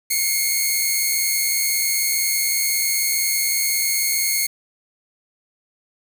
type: tone pair together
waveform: 5% pulse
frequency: 2127 / 2217 Hz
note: C7 / C#7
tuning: +28 / 0 cents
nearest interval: minor second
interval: 72 cents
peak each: -11 dBFS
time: 0.1-4.47 s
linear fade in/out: 10 ms
effects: 7-bit